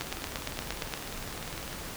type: two click trains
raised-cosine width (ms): 0.2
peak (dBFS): -14 / -21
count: 9 / 35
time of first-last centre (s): 0.01-0.938 / 0.02-1.729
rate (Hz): 8.62 / 19.9
effects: pink hiss -40 dBFS RMS until 1.96 s

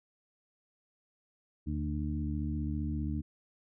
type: harmonic tone with a mistuned harmonic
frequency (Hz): 75.1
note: D2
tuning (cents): +39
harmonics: 1 / 2 / 3 / 4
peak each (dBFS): -34 / -38 / -38 / -39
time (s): 1.66-3.22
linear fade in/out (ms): 20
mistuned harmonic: 1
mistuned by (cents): +63
effects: none

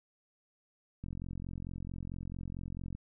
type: click train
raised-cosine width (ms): 5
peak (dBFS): -29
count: 86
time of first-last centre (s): 1.04-2.95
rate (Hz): 44.5
effects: none

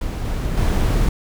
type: noise with level steps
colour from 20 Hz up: brown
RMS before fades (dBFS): -24 / -22 / -17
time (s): 0.01-1.09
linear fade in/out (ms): 5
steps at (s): 0.25 / 0.57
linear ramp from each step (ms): 5
effects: none

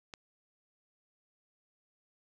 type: click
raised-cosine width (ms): 0.2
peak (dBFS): -26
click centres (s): 0.138
effects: none

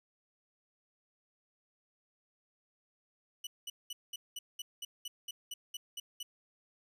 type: tone bursts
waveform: sawtooth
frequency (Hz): 2960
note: F#7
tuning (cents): 0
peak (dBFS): -36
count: 13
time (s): 3.44-6.23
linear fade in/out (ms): 5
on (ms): 30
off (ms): 200
effects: resampled to 32000 Hz

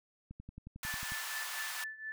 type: click train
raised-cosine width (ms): 5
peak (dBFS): -34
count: 10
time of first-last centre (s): 0.31-1.121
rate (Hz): 11.1
type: high-pass noise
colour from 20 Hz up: pink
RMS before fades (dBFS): -41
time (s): 0.83-1.84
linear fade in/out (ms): 2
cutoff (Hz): 930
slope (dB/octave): 24
type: tone with tremolo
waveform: sine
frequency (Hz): 1752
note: A6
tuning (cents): -8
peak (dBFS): -37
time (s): 0.84-2.12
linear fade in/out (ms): 0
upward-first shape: triangle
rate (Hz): 4.2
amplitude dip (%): 85
effects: none

